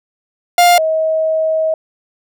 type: tone pair in turn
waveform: 45% pulse / sine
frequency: 703 / 636 Hz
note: F5 / D#5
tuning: +11 / +38 cents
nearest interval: major second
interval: 173 cents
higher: first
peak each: -6 / -12 dBFS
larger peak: first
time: 0.58-0.78 / 0.78-1.74 s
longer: second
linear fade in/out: 2 ms
effects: none